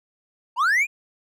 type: linear sweep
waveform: triangle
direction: up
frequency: 880 to 2507 Hz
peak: -15 dBFS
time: 0.56-0.87 s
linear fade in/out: 50 ms
effects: none